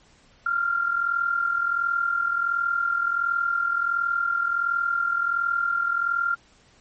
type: tone with amplitude modulation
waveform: sine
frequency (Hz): 1389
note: F6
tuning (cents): -10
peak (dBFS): -18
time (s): 0.46-6.35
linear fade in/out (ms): 5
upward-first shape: sine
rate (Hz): 41.4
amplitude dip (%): 65
effects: pink hiss -57 dBFS RMS until 6.8 s + MP3 32 kbps